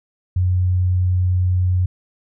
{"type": "tone", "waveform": "sine", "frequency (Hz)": 91, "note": "F#2", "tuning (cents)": -28, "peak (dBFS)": -14, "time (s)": [0.36, 1.86], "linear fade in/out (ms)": 5, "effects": []}